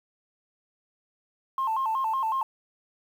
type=tone with vibrato; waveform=sine; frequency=971 Hz; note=B5; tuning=30 cents flat; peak=-23 dBFS; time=1.58-2.43 s; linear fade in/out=2 ms; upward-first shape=square; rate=5.4 Hz; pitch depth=160 cents each way; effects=tanh soft clip ceiling -20 dBFS + 9-bit